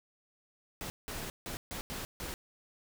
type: noise bursts at uneven times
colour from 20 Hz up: pink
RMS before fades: -40 dBFS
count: 6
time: 0.81-0.9 / 1.08-1.3 / 1.46-1.57 / 1.71-1.81 / 1.9-2.05 / 2.2-2.34 s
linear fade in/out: 0 ms
effects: none